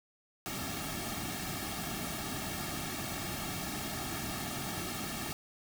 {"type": "noise with comb filter", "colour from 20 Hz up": "pink", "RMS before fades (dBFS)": -38, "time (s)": [0.46, 5.33], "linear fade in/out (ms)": 0, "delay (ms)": 2, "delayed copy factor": -0.85, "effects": []}